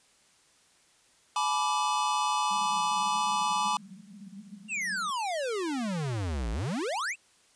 square chord, G# diminished, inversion none, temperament equal with one note detuned, 850.5 / 987.8 / 1174.7 Hz, G#5 / B5 / D6, +41 / 0 / 0 cents, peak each -31 dBFS, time 1.36-3.77 s, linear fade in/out 2 ms
white band-pass noise, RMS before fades -48 dBFS, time 2.5-5.11 s, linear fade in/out 10 ms, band 180 to 210 Hz, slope 96 dB/octave
square exponential two-way sweep, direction down then up, 2832 to 52 to 2832 Hz, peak -30 dBFS, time 4.68-7.16 s, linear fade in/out 50 ms, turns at 6.51 s
effects white hiss -63 dBFS RMS until 7.55 s + resampled to 22050 Hz

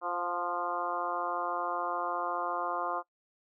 harmonic tone with a mistuned harmonic, 174.61 Hz, F3, in tune, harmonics 2 / 3 / 4 / 5 / 6 / 7 / 8, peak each -42 / -40 / -37 / -40 / -36 / -37 / -44 dBFS, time 0.01-3.03 s, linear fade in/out 50 ms, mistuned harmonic 4, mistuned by +22 cents, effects noise-tail reverb RT60 0.1 s tail -20 dB re dry

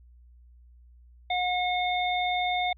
harmonic tone, 723 Hz, F#5, 40 cents flat, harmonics 1 / 3 / 5, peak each -26 / -31 / -33 dBFS, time 1.3-2.73 s, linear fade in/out 5 ms, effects added 60 Hz sine -51 dBFS peak until 2.77 s

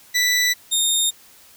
20% pulse tone pair in turn, 1975.5 / 3672 Hz, B6 / A#7, 0 / -27 cents, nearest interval major seventh, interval 1073 cents, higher second, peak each -11 / -11 dBFS, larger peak neither, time 0.14-0.54 / 0.71-1.11 s, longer neither, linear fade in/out 20 ms, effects white hiss -49 dBFS RMS until 1.56 s

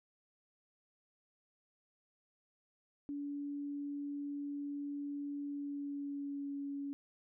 sine tone with pitch glide, 286.3 to 281.4 Hz, D4 to C#4, -44 to +26 cents, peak -38 dBFS, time 3.09-6.93 s, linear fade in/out 0 ms, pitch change -30 cents, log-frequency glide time 5.44-6.55 s, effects none

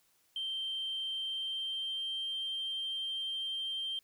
sine tone with pitch glide, 3136 to 3154 Hz, G7 to G7, 0 to +10 cents, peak -33 dBFS, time 0.36-3.99 s, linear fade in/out 2 ms, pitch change +10 cents, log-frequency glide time 1.17-2.43 s, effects tanh soft clip ceiling -30 dBFS + white hiss -71 dBFS RMS until 4.03 s

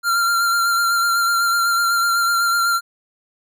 square tone with vibrato, 1382 Hz, F6, 19 cents flat, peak -16 dBFS, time 0.03-2.81 s, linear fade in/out 50 ms, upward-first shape sine, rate 8 Hz, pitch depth 24 cents each way, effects none

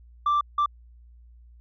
sine tone bursts at uneven times, 1174.7 Hz, D6, in tune, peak -17 dBFS, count 2, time 0.26-0.41 / 0.58-0.66 s, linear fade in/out 5 ms, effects tanh soft clip ceiling -18 dBFS + added 59 Hz sine -48 dBFS peak until 1.6 s

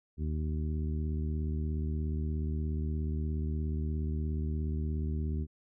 harmonic tone, 76.9 Hz, D#2, 20 cents flat, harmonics 1 / 2 / 3 / 4 / 5, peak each -31 / -38 / -40 / -46 / -47 dBFS, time 0.17-5.47 s, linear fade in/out 50 ms, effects none

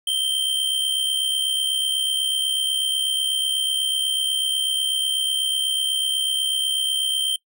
square tone with amplitude modulation, 3136 Hz, G7, in tune, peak -18 dBFS, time 0.07-7.36 s, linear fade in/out 5 ms, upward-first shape sine, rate 68.1 Hz, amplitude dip 55%, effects noise-tail reverb RT60 0.1 s tail -21 dB re dry

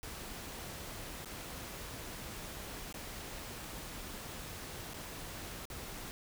pink noise with dropouts, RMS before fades -45 dBFS, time 0.03-6.11 s, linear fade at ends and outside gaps 0 ms, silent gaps 1.247-1.257 / 2.926-2.942 / 4.935-4.942 / 5.654-5.701 s, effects none

